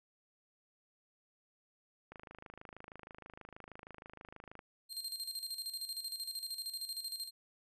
click train, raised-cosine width 0.5 ms, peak -34 dBFS, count 66, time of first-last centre 2.12-4.591 s, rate 26.3 Hz
sawtooth tone with tremolo, 4186 Hz, C8, in tune, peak -35 dBFS, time 4.89-7.31 s, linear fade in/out 50 ms, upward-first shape square, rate 13 Hz, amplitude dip 65%
effects resampled to 32000 Hz

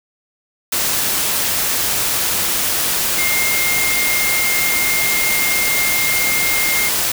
sine tone in noise, 2121 Hz, C7, 23 cents sharp, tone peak -18 dBFS, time 3.18-6.89 s, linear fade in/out 5 ms, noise white, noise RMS -18 dBFS, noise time 0.72-7.12 s, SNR -3 dB, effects none

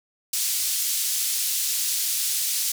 white band-pass noise, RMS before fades -25 dBFS, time 0.33-2.72 s, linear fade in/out 5 ms, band 4000 to 13000 Hz, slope 12 dB/octave, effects none

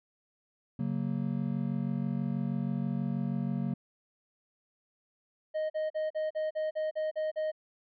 triangle chord, F# major, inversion second, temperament just, 138.75 / 185 / 231.2 Hz, C#3 / F#3 / A#3, +2 / 0 / -14 cents, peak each -32 dBFS, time 0.79-3.74 s, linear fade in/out 5 ms
triangle tone bursts, 622.3 Hz, D#5, in tune, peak -27 dBFS, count 10, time 5.54-7.518 s, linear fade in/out 20 ms, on 160 ms, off 42 ms
effects resampled to 11025 Hz

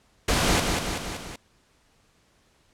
pink noise with echo, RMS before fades -22 dBFS, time 0.28-0.6 s, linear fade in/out 5 ms, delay 190 ms, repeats 4, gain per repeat -4 dB, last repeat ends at 1.36 s, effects pink hiss -63 dBFS RMS until 2.73 s + low-pass 9000 Hz 12 dB/octave

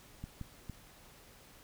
clicks, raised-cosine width 5 ms, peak -29 dBFS, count 3, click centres 0.24 / 0.413 / 0.697 s, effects pink hiss -58 dBFS RMS until 1.63 s

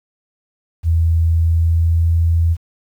sine tone with pitch glide, 82.41 to 83.27 Hz, E2 to E2, 0 to +18 cents, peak -11 dBFS, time 0.83-2.57 s, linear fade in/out 50 ms, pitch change +18 cents, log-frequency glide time 1.32-2.1 s, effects 8-bit

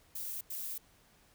violet noise bursts at uneven times, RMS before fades -40 dBFS, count 2, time 0.15-0.41 / 0.5-0.78 s, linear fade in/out 5 ms, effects pink hiss -65 dBFS RMS until 1.34 s

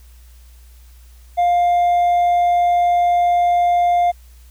sine tone with hard clipping, 703 Hz, F5, 11 cents sharp, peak -13 dBFS, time 1.37-4.12 s, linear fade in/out 20 ms, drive 2 dB, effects added 60 Hz sine -41 dBFS peak until 4.5 s + white hiss -54 dBFS RMS until 4.5 s

